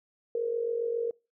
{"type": "tone with amplitude modulation", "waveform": "sine", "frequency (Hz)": 466.2, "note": "A#4", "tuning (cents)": 0, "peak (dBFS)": -24, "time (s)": [0.35, 1.11], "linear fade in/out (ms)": 2, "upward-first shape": "sine", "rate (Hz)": 47.3, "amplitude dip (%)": 65, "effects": ["noise-tail reverb RT60 0.3 s tail -25 dB re dry"]}